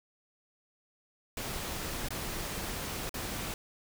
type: noise with dropouts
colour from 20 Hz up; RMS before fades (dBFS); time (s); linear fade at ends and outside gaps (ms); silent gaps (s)
pink; -37; 1.37-3.54; 2; 2.086-2.105 / 3.094-3.141
effects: none